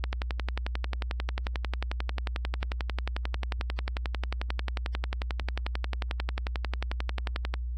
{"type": "click train", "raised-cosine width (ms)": 0.3, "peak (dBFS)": -15, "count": 85, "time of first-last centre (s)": [0.04, 7.54], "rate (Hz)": 11.2, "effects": ["added 60 Hz sine -30 dBFS peak until 7.77 s", "AAC 48 kbps"]}